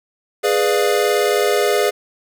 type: chord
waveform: square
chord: G# diminished seventh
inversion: none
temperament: equal with one note detuned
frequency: 415.3 / 493.9 / 595.2 / 698.5 Hz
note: G#4 / B4 / D5 / F5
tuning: 0 / 0 / +23 / 0 cents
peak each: -18 / -21 / -22 / -24 dBFS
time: 0.43-1.91 s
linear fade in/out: 20 ms
effects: none